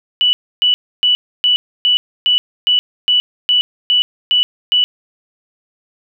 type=tone bursts; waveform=sine; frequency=2960 Hz; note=F#7; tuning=in tune; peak=-9 dBFS; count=12; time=0.21-4.84 s; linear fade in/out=0 ms; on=120 ms; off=290 ms; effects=none